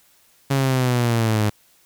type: linear sweep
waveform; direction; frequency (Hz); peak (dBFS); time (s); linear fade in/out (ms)
sawtooth; down; 138.59 to 103.83; -13; 0.5-1.5; 10
effects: white hiss -57 dBFS RMS until 1.85 s